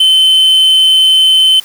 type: tone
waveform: triangle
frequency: 3066 Hz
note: G7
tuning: 39 cents flat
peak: -3 dBFS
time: 0-1.6 s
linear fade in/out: 5 ms
effects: white hiss -35 dBFS RMS until 1.64 s + high-pass 100 Hz 12 dB/octave